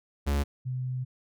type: tone pair in turn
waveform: 45% pulse / sine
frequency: 71.1 / 127.64 Hz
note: C#2 / C3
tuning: +45 / -43 cents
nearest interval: minor seventh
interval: 1012 cents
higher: second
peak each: -24 / -29 dBFS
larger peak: first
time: 0.26-0.44 / 0.65-1.05 s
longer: second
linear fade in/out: 20 ms
effects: none